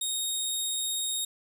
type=tone; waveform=15% pulse; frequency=3729 Hz; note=A#7; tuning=in tune; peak=-21 dBFS; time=0.01-1.25 s; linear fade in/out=5 ms; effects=resampled to 32000 Hz + 9-bit